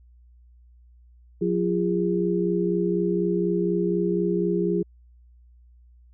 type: tone cluster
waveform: sine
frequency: 180.1 / 343.5 / 407.6 Hz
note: F#3 / F4 / G#4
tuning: -46 / -29 / -32 cents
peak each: -25 dBFS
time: 1.41-4.83 s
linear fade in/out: 10 ms
effects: added 60 Hz sine -50 dBFS peak until 6.13 s